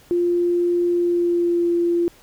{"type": "tone with pitch glide", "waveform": "sine", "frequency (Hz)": [349.2, 344], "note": ["F4", "F4"], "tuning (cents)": [0, -26], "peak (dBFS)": -16, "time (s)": [0.11, 2.08], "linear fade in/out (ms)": 0, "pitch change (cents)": -26, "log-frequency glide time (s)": [0.91, 1.72], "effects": ["pink hiss -51 dBFS RMS until 2.22 s"]}